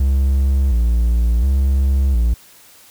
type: tone with vibrato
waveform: triangle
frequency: 62.6 Hz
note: B1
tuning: 24 cents sharp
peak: -10 dBFS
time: 0-2.34 s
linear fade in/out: 5 ms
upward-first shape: square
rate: 0.7 Hz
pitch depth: 130 cents each way
effects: white hiss -46 dBFS RMS until 2.9 s